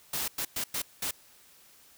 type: noise bursts at uneven times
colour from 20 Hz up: white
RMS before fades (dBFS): -32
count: 5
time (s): 0.13-0.28 / 0.38-0.45 / 0.56-0.64 / 0.74-0.82 / 1.02-1.11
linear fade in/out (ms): 5
effects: white hiss -58 dBFS RMS until 1.97 s